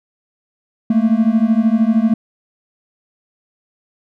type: beating tone pair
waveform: triangle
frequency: 217.1 / 230.1 Hz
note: A3 / A#3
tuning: -23 / -22 cents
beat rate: 13 Hz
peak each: -12 dBFS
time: 0.9-2.14 s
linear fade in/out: 5 ms
effects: none